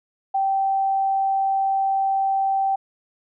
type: tone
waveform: sine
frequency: 778 Hz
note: G5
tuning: 13 cents flat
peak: -18 dBFS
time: 0.34-2.76 s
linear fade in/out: 10 ms
effects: none